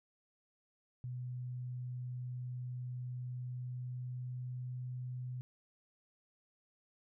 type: tone with pitch glide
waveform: sine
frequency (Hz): 124.7 to 125.64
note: B2 to B2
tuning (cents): +17 to +30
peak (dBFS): -39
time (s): 1.04-5.41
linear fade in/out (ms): 0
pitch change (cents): +13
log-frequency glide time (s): 3.31-4.89
effects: none